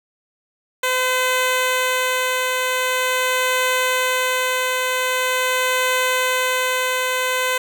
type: tone with tremolo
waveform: 10% pulse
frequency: 510 Hz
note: C5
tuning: 44 cents flat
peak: -8 dBFS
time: 0.83-7.58 s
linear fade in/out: 5 ms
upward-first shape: triangle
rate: 0.44 Hz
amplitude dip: 25%
effects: none